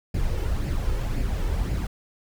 brown noise with flanger, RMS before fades -25 dBFS, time 0.14-1.87 s, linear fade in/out 5 ms, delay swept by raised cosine 0.41 to 2.31 ms, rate 1.9 Hz, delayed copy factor +0.5, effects none

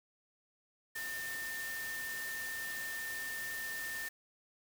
sine tone in noise, 1800 Hz, A6, 39 cents sharp, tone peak -39 dBFS, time 0.95-4.09 s, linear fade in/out 10 ms, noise white, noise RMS -45 dBFS, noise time 0.95-4.09 s, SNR +3 dB, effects none

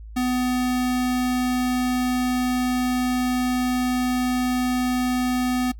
square tone, 250.8 Hz, B3, 27 cents sharp, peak -21 dBFS, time 0.16-5.72 s, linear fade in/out 10 ms, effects noise-tail reverb RT60 0.1 s tail -21 dB re dry + added 54 Hz sine -36 dBFS peak until 5.79 s

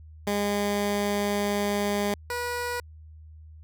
15% pulse tone pair in turn, 204.1 / 485.4 Hz, G#3 / B4, -30 / -30 cents, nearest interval octave + minor third, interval 1500 cents, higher second, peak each -18 / -22 dBFS, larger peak first, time 0.27-2.14 / 2.3-2.8 s, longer first, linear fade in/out 2 ms, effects added 78 Hz sine -44 dBFS peak until 3.63 s

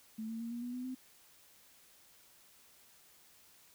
sine tone with pitch steps, 220 / 225.8 / 231.7 / 237.8 / 244.1 / 250.5 / 257.1 Hz, A3 / A3 / A#3 / A#3 / B3 / B3 / C4, 0 / +45 / -10 / +35 / -20 / +25 / -30 cents, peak -38 dBFS, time 0.18-0.95 s, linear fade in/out 10 ms, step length 110 ms, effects white hiss -63 dBFS RMS until 3.74 s

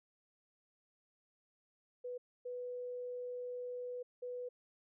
sine tone bursts at uneven times, 493.9 Hz, B4, in tune, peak -40 dBFS, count 3, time 2.04-2.18 / 2.45-4.03 / 4.22-4.49 s, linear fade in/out 10 ms, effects none

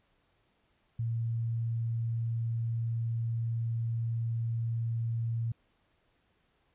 sine tone, 115.2 Hz, A#2, 20 cents flat, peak -29 dBFS, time 0.99-5.52 s, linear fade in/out 5 ms, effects pink hiss -72 dBFS RMS until 6.74 s + resampled to 8000 Hz

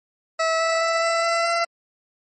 20% pulse tone with pitch steps, 650 / 655.7 / 661.4 / 667.1 / 672.9 / 678.8 Hz, E5 / E5 / E5 / E5 / E5 / F5, -24 / -9 / +6 / +20 / +35 / -49 cents, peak -14 dBFS, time 0.39-1.65 s, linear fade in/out 10 ms, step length 210 ms, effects MP3 32 kbps

